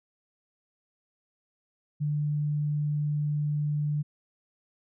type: tone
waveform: sine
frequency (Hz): 148.3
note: D3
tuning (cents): +17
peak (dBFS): -25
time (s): 2-4.03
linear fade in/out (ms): 20
effects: none